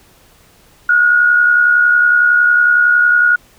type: tone with amplitude modulation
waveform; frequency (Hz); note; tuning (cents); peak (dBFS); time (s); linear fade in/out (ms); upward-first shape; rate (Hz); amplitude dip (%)
sine; 1444; F#6; -43; -5; 0.89-3.36; 5; sine; 70.9; 50
effects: pink hiss -48 dBFS RMS until 3.58 s